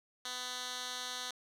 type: tone with band-pass filter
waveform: 10% pulse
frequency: 250 Hz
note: B3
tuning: 21 cents sharp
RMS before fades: -41 dBFS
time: 0.25-1.31 s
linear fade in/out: 2 ms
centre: 4500 Hz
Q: 1.2
effects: none